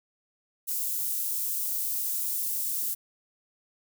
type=high-pass noise; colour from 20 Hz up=white; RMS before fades=-30 dBFS; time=0.67-2.95 s; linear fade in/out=20 ms; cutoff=10000 Hz; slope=12 dB/octave; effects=none